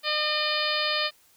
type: harmonic tone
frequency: 606 Hz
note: D#5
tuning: 46 cents flat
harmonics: 1 / 2 / 3 / 4 / 5 / 6 / 7 / 8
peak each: -32 / -32 / -32 / -32 / -32 / -32 / -32 / -32 dBFS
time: 0.03-1.11 s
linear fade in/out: 50 ms
effects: white hiss -60 dBFS RMS until 1.36 s